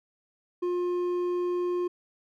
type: tone with hard clipping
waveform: sine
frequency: 355.1 Hz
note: F4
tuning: 29 cents sharp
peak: -27 dBFS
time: 0.62-1.88 s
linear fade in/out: 10 ms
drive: 5 dB
effects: none